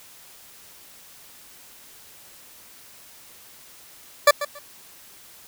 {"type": "tone with echo", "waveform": "20% pulse", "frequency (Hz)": 581, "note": "D5", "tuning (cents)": -19, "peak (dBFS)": -5, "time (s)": [4.27, 4.31], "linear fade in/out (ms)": 5, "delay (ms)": 140, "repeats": 2, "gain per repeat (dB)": -14, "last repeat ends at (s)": 4.59, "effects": ["white hiss -48 dBFS RMS until 5.47 s"]}